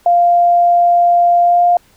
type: tone with pitch glide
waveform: sine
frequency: 697 to 702.7 Hz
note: F5 to F5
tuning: -4 to +10 cents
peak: -7 dBFS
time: 0.06-1.77 s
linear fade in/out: 2 ms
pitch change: +14 cents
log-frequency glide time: 1.42-1.63 s
effects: pink hiss -51 dBFS RMS until 1.96 s